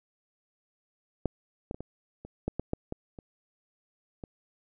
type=clicks; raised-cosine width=2 ms; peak=-13 / -20 / -26 / -24 / -29 / -16 / -17 / -15 / -20 / -30 / -26 dBFS; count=11; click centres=1.257 / 1.711 / 1.745 / 1.806 / 2.25 / 2.48 / 2.596 / 2.734 / 2.924 / 3.188 / 4.238 s; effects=none